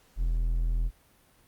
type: tone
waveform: triangle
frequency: 41.5 Hz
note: E1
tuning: 12 cents sharp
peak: -22 dBFS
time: 0.16-0.91 s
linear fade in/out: 50 ms
effects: pink hiss -62 dBFS RMS until 1.47 s + Opus 48 kbps